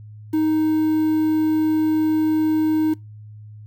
triangle tone with quantisation, 311.1 Hz, D#4, in tune, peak -14 dBFS, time 0.33-2.94 s, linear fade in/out 10 ms, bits 7, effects noise-tail reverb RT60 0.2 s tail -23 dB re dry + added 106 Hz sine -37 dBFS peak until 3.66 s

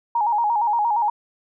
sine tone with vibrato, 886 Hz, A5, 12 cents sharp, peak -17 dBFS, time 0.15-1.1 s, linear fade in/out 5 ms, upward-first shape square, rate 8.6 Hz, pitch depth 100 cents each way, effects none

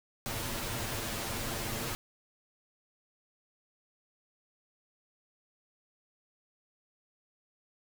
pink noise with comb filter, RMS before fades -36 dBFS, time 0.26-1.95 s, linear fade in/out 0 ms, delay 8.8 ms, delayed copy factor +0.75, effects none

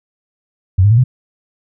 sine tone with pitch steps, 93 / 103.19 / 114.5 / 127.04 Hz, F#2 / G#2 / A#2 / B2, +9 / -11 / -31 / +49 cents, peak -6 dBFS, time 0.78-1.04 s, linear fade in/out 10 ms, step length 65 ms, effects none

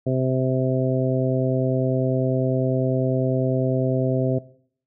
harmonic tone, 130 Hz, C3, 11 cents flat, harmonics 1 / 2 / 3 / 4 / 5, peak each -22 / -25 / -27 / -28 / -29 dBFS, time 0.06-4.39 s, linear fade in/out 10 ms, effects noise-tail reverb RT60 0.6 s tail -19 dB re dry

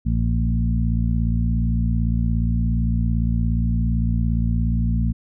harmonic tone with a mistuned harmonic, 57.4 Hz, A#1, 26 cents flat, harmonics 1 / 2 / 3 / 4, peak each -20 / -23 / -25 / -26 dBFS, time 0.05-5.13 s, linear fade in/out 20 ms, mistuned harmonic 1, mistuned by +28 cents, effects none

